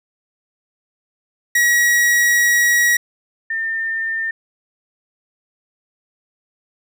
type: tone pair in turn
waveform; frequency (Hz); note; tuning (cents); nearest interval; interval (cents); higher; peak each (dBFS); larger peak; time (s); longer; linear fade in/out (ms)
45% pulse / sine; 1911 / 1804.6; A#6 / A6; +43 / +43; minor second; 100; first; -12 / -19; first; 1.55-2.97 / 3.5-4.31; first; 5
effects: none